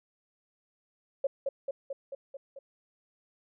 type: tone with echo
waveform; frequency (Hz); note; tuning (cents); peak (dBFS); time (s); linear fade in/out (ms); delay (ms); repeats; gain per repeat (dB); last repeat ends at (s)
sine; 548; C#5; -20; -24; 1.24-1.27; 5; 220; 6; -3; 2.59
effects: none